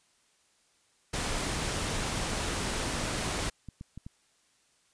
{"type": "noise", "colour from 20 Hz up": "pink", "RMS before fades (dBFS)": -32, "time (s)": [1.13, 3.5], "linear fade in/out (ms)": 10}
{"type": "clicks", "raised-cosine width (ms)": 5, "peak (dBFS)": -29, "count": 7, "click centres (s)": [3.19, 3.232, 3.279, 3.687, 3.811, 3.976, 4.065]}
{"effects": ["white hiss -68 dBFS RMS until 4.93 s", "resampled to 22050 Hz"]}